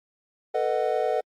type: chord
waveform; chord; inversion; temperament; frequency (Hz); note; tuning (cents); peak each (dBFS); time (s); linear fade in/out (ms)
triangle; B dominant seventh; third; just; 444.5 / 493.9 / 617.4 / 740.8; A4 / B4 / D#5 / F#5; +18 / 0 / -14 / +2; -26; 0.54-1.21; 10
effects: AAC 64 kbps